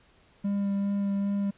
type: tone with vibrato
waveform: triangle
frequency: 199.8 Hz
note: G3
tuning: 33 cents sharp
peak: -23 dBFS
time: 0.44-1.51 s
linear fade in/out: 10 ms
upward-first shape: sine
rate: 2.5 Hz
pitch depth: 11 cents each way
effects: pink hiss -61 dBFS RMS until 1.57 s + resampled to 8000 Hz